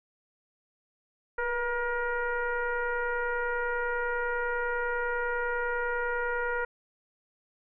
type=tone with frequency modulation; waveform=sine; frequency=955 Hz; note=A#5; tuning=42 cents sharp; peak=-27 dBFS; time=1.38-6.65 s; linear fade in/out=5 ms; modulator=470 Hz; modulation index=1.7; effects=none